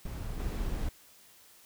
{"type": "noise with level steps", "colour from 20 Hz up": "brown", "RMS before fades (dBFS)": [-37, -33], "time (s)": [0.05, 0.89], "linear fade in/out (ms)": 5, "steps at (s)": 0.39, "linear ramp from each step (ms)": 10, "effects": ["white hiss -58 dBFS RMS until 1.65 s"]}